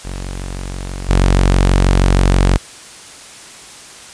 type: tone with level steps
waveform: sawtooth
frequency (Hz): 46.25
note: F#1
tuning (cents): 0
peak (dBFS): -19 / -5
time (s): 0.04-2.58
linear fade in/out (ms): 20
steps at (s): 1.09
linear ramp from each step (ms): 2
effects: white hiss -36 dBFS RMS until 4.13 s + resampled to 22050 Hz